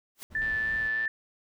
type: noise with exponential growth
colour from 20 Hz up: white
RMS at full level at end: -38 dBFS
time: 0.15-0.23 s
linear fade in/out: 0 ms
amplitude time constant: 16 ms
type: noise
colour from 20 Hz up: brown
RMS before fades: -45 dBFS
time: 0.3-0.89 s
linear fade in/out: 20 ms
type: tone with vibrato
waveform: sine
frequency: 1760 Hz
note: A6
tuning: in tune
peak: -26 dBFS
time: 0.35-1.08 s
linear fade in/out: 2 ms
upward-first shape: sine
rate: 3.3 Hz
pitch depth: 10 cents each way
type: click train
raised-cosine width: 0.3 ms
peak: -29 dBFS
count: 74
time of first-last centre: 0.42-1.055 s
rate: 115 Hz
effects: none